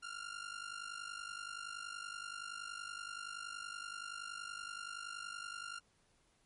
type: ring-modulated tone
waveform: sawtooth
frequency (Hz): 1396.9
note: F6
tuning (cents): 0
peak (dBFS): -37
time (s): 0.02-5.8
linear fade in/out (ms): 20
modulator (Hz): 25.3
effects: pink hiss -73 dBFS RMS until 6.45 s + MP3 48 kbps